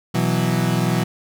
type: chord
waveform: 35% pulse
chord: B suspended fourth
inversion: none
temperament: equal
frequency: 123.47 / 164.81 / 185 Hz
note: B2 / E3 / F#3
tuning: 0 / 0 / 0 cents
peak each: -20 dBFS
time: 0.14-1.04 s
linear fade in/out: 10 ms
effects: none